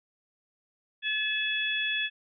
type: tone cluster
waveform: sine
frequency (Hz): 1717 / 2597 / 3390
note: A6 / E7 / G#7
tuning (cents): -43 / -26 / +35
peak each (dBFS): -31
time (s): 1.02-2.1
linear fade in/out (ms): 50
effects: none